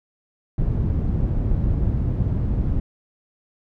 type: low-pass noise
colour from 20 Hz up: white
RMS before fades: -21 dBFS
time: 0.58-2.8 s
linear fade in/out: 2 ms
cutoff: 110 Hz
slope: 12 dB/octave
effects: none